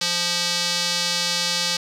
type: tone with band-pass filter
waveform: square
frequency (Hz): 174.61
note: F3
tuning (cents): 0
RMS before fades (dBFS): -23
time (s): 0.01-1.77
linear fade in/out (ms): 5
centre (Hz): 4700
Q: 2.1
effects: none